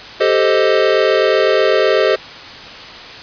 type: chord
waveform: square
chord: A half-diminished seventh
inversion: third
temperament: equal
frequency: 392 / 440 / 523.3 / 622.3 Hz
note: G4 / A4 / C5 / Eb5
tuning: 0 / 0 / 0 / 0 cents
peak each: -17 dBFS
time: 0.2-2.16 s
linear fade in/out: 10 ms
effects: white hiss -32 dBFS RMS until 3.22 s + resampled to 11025 Hz